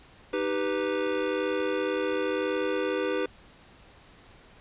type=chord; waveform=square; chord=Eb augmented; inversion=none; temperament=equal; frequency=311.1 / 392 / 493.9 Hz; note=Eb4 / G4 / B4; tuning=0 / 0 / 0 cents; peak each=-33 / -31 / -30 dBFS; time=0.33-3.26 s; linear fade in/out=5 ms; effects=pink hiss -54 dBFS RMS until 4.6 s + resampled to 8000 Hz